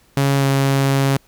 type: tone with pitch glide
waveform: sawtooth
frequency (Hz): 138.59 to 136.92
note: C#3 to C#3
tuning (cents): 0 to -21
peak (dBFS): -10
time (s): 0.17-1.17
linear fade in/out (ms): 2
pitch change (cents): -21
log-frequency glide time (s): 0.36-0.46
effects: pink hiss -55 dBFS RMS until 1.27 s